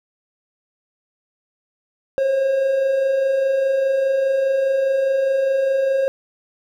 triangle tone pair together, 515 / 539.9 Hz, C5 / C#5, -28 / -46 cents, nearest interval minor second, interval 82 cents, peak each -26 / -14 dBFS, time 2.18-6.08 s, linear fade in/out 0 ms, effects none

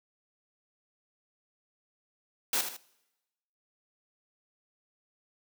white noise with echo, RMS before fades -28 dBFS, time 2.53-2.61 s, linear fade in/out 2 ms, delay 78 ms, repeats 2, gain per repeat -8 dB, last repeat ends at 2.766 s, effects noise-tail reverb RT60 1.0 s tail -23 dB re dry + high-pass 200 Hz 12 dB/octave

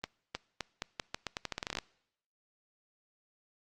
accelerating click train, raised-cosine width 0.2 ms, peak -17 dBFS, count 18, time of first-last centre 0.04-1.787 s, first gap 310 ms, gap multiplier 0.83, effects noise-tail reverb RT60 0.8 s tail -24 dB re dry + Opus 32 kbps

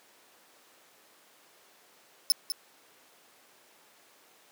sawtooth tone with echo, 5274 Hz, E8, in tune, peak -17 dBFS, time 2.3-2.32 s, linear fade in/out 0 ms, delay 200 ms, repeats 1, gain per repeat -9 dB, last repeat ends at 2.52 s, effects pink hiss -59 dBFS RMS until 4.51 s + high-pass 400 Hz 12 dB/octave

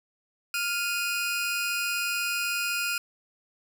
sawtooth tone pair together, 1402 / 2489 Hz, F6 / D#7, +6 / 0 cents, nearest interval minor seventh, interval 994 cents, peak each -26 dBFS, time 0.54-2.98 s, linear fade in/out 2 ms, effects none

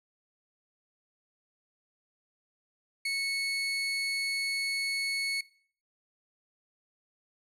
30% pulse tone, 2205 Hz, C#7, 10 cents flat, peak -26 dBFS, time 3.05-5.41 s, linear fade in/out 5 ms, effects noise-tail reverb RT60 0.5 s tail -20 dB re dry + low-pass 11000 Hz 12 dB/octave

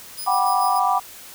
5% pulse tone with tremolo, 5000 Hz, D#8, 8 cents sharp, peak -22 dBFS, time 0.17-0.8 s, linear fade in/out 20 ms, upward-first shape square, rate 6.8 Hz, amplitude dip 50%
sine chord, G major seventh, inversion third, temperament just, 735 / 784 / 980 / 1176 Hz, F#5 / G5 / B5 / D6, -12 / 0 / -14 / +2 cents, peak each -22 dBFS, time 0.26-1 s, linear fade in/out 20 ms
effects white hiss -41 dBFS RMS until 1.34 s

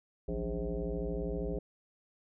sine tone with frequency modulation, 178.8 Hz, F3, 41 cents sharp, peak -32 dBFS, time 0.28-1.59 s, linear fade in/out 5 ms, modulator 115 Hz, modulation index 3.2, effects none

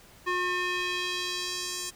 square tone with band-pass filter sweep, 360.2 Hz, F#4, 46 cents flat, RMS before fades -31 dBFS, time 0.26-1.91 s, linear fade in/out 20 ms, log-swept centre 1500 to 7400 Hz, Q 1.4, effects pink hiss -54 dBFS RMS until 1.95 s

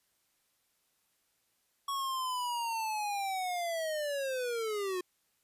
square linear sweep, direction down, 1116 to 356.4 Hz, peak -33 dBFS, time 1.88-5.01 s, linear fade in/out 5 ms, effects white hiss -75 dBFS RMS until 5.43 s + resampled to 32000 Hz

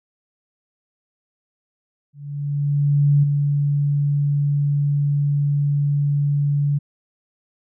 sine tone with ADSR envelope, 143.8 Hz, D3, 36 cents flat, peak -11 dBFS, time 2.13-6.79 s, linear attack 1100 ms, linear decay 10 ms, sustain -5 dB, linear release 17 ms, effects none

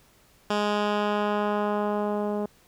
10% pulse tone with low-pass filter sweep, 207.7 Hz, G#3, in tune, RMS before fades -26 dBFS, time 0.5-2.46 s, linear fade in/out 5 ms, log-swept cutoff 5500 to 540 Hz, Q 0.74, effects pink hiss -59 dBFS RMS until 2.67 s

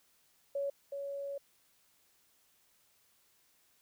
sine tone pair in turn, 560 / 560 Hz, C#5 / C#5, +18 / +18 cents, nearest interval unison, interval 0 cents, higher neither, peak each -32 / -37 dBFS, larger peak first, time 0.55-0.7 / 0.92-1.38 s, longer second, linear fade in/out 5 ms, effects white hiss -70 dBFS RMS until 3.81 s

